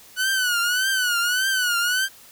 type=tone with vibrato; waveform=sawtooth; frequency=1480 Hz; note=F#6; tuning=in tune; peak=-16 dBFS; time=0.16-2.09 s; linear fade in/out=50 ms; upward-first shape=triangle; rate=1.7 Hz; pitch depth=120 cents each way; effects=white hiss -48 dBFS RMS until 2.31 s